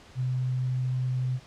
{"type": "tone", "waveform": "sine", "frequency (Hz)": 127.6, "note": "C3", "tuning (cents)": -43, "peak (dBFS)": -25, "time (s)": [0.15, 1.4], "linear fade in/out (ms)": 50, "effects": ["pink hiss -52 dBFS RMS until 1.46 s", "low-pass 6000 Hz 12 dB/octave"]}